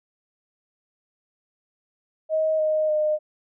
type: tone with pitch steps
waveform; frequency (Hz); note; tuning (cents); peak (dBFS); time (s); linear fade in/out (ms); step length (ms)
sine; 630 / 620.3 / 610.7; D#5 / D#5 / D#5; +21 / -5 / -32; -19; 2.29-3.19; 50; 300
effects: none